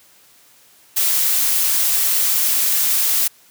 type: noise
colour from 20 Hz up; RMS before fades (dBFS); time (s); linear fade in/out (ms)
blue; -17; 0.96-3.28; 10
effects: white hiss -51 dBFS RMS until 3.5 s + high-pass 80 Hz 12 dB/octave